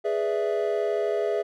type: chord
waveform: triangle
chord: E dominant seventh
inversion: first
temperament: equal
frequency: 415.3 / 493.9 / 587.3 / 659.3 Hz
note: G#4 / B4 / D5 / E5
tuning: 0 / 0 / 0 / 0 cents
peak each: -24 / -30 / -30 / -26 dBFS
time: 0.04-1.43 s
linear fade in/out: 20 ms
effects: none